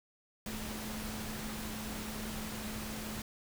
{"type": "tone in noise", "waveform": "sine", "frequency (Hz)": 216, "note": "A3", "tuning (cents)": -32, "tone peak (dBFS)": -42, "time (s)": [0.46, 3.22], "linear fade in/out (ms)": 2, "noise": "pink", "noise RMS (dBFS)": -42, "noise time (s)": [0.46, 3.22], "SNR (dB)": -3, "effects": []}